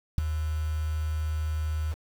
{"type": "tone with ADSR envelope", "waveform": "sine", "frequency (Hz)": 77.78, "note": "D#2", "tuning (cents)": 0, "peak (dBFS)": -13, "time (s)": [0.18, 1.95], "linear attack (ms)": 3, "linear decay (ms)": 6, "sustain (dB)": -13, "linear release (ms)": 38, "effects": ["tanh soft clip ceiling -11 dBFS", "7-bit"]}